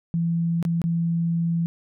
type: tone with dropouts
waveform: sine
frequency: 167.9 Hz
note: E3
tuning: 32 cents sharp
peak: -20 dBFS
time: 0.14-1.66 s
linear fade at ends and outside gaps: 0 ms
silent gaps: 0.627-0.651 / 0.817-0.84 s
effects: none